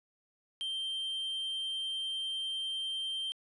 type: tone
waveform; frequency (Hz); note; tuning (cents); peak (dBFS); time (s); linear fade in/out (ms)
triangle; 3145; G7; +5; -32; 0.61-3.32; 0
effects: resampled to 24000 Hz